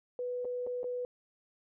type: tone with dropouts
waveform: sine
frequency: 493.9 Hz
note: B4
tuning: in tune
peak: -33 dBFS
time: 0.19-1.05 s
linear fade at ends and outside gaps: 1 ms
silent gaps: 0.447-0.452 / 0.666-0.671 / 0.832-0.842 s
effects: none